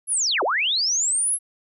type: linear two-way sweep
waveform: sine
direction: down then up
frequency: 11200 to 329.6 to 11200 Hz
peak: -19 dBFS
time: 0.07-1.39 s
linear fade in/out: 50 ms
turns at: 0.43 s
effects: none